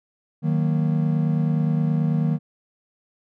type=chord; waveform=triangle; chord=D# minor; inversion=none; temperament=equal; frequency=155.56 / 185 / 233.1 Hz; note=D#3 / F#3 / A#3; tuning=0 / 0 / 0 cents; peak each=-18 / -24 / -24 dBFS; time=0.42-2.39 s; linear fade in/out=50 ms; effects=none